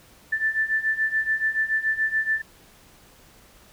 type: beating tone pair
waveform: sine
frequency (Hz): 1760 / 1767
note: A6 / A6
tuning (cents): 0 / +7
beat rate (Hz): 7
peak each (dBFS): -26 / -23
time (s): 0.32-2.42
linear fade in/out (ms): 10
effects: pink hiss -53 dBFS RMS until 3.72 s